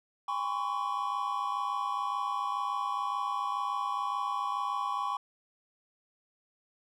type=tone cluster; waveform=triangle; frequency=811 / 1013 / 1058 / 1120 Hz; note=G#5 / B5 / C6 / C#6; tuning=-41 / +44 / +19 / +18 cents; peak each=-35 / -34 / -39 / -31 dBFS; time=0.28-5.17 s; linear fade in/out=5 ms; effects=none